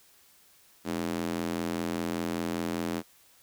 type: tone with high-pass filter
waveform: square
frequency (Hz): 42.52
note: F1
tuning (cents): -46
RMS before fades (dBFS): -32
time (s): 0.84-3.03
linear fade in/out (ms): 50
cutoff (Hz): 250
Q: 1.8
effects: white hiss -60 dBFS RMS until 3.42 s